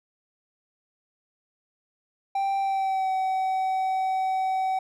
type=tone with pitch glide; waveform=triangle; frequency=784 to 758.2 Hz; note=G5 to F#5; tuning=0 to +42 cents; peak=-21 dBFS; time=2.35-4.79 s; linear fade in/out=5 ms; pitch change=-58 cents; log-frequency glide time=2.59-3.11 s; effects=none